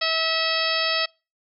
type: harmonic tone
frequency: 648 Hz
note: E5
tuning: 30 cents flat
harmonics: 1 / 2 / 3 / 4 / 5 / 6 / 7 / 8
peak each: -29 / -29 / -29 / -29 / -29 / -29 / -29 / -29 dBFS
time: 0.01-1.06 s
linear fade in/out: 10 ms
effects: noise-tail reverb RT60 0.3 s tail -26 dB re dry